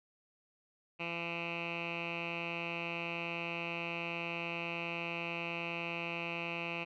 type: tone with low-pass filter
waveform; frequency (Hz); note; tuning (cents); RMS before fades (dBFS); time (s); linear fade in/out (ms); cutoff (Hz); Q
10% pulse; 169.4; E3; +48; -39; 0.99-6.85; 20; 2600; 7
effects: none